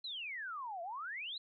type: exponential two-way sweep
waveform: sine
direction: down then up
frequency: 4188 to 660 to 4137 Hz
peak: -40 dBFS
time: 0.04-1.38 s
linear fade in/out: 5 ms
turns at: 0.82 s
effects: none